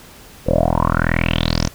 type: tone with low-pass filter sweep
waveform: 10% pulse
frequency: 41.2 Hz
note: E1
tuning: in tune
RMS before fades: -17 dBFS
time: 0.46-1.69 s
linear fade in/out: 20 ms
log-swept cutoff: 480 to 6300 Hz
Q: 7.4
effects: pink hiss -42 dBFS RMS until 1.74 s